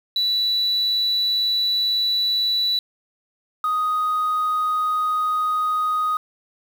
sine tone pair in turn, 3951 / 1246.8 Hz, B7 / D#6, 0 / +3 cents, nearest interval octave + minor sixth, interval 1997 cents, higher first, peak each -16 / -17 dBFS, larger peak first, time 0.16-2.79 / 3.64-6.17 s, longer first, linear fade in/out 2 ms, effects tanh soft clip ceiling -16 dBFS + 7-bit

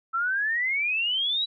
sine exponential sweep, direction up, 1318.5 to 3951 Hz, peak -23 dBFS, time 0.13-1.46 s, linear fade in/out 20 ms, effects none

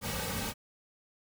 pink noise with comb filter, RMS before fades -35 dBFS, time 0.01-0.54 s, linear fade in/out 50 ms, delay 2.9 ms, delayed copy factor -0.8, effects none

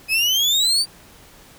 35% pulse exponential sweep, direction up, 2515 to 4699 Hz, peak -14 dBFS, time 0.08-0.86 s, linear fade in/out 50 ms, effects pink hiss -47 dBFS RMS until 1.58 s

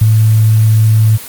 sine tone with ADSR envelope, 109.6 Hz, A2, 6 cents flat, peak -3 dBFS, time 0.01-1.18 s, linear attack 7 ms, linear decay 29 ms, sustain -2 dB, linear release 27 ms, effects white hiss -28 dBFS RMS until 1.28 s + Opus 32 kbps

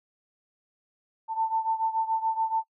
sine beating tone pair, 890 / 897 Hz, A5 / A5, +20 / +33 cents, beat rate 7 Hz, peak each -26 / -29 dBFS, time 1.28-2.64 s, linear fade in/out 50 ms, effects noise-tail reverb RT60 0.1 s tail -21 dB re dry

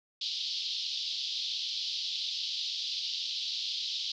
pink band-pass noise, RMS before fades -35 dBFS, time 0.21-4.12 s, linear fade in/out 5 ms, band 3200 to 5000 Hz, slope 48 dB/octave, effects none

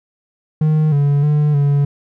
triangle tone with pitch steps, 154.7 / 143 / 149 / 142.6 Hz, D#3 / D3 / D3 / C#3, -10 / -46 / +25 / +49 cents, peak -9 dBFS, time 0.61-1.85 s, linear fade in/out 5 ms, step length 310 ms, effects none

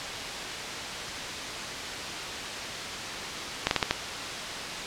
slowing click train, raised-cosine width 0.2 ms, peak -4 dBFS, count 5, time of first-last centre 3.67-3.91 s, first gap 41 ms, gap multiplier 1.26, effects white hiss -33 dBFS RMS until 4.86 s + low-pass 5000 Hz 12 dB/octave

